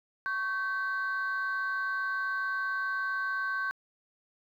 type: tone pair together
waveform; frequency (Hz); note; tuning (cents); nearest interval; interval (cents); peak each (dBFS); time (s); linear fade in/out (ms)
sine; 1108.7 / 1544.1; C#6 / G6; 0 / -27; tritone; 573; -33 / -29; 0.26-3.71; 0
effects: tanh soft clip ceiling -25 dBFS + 11-bit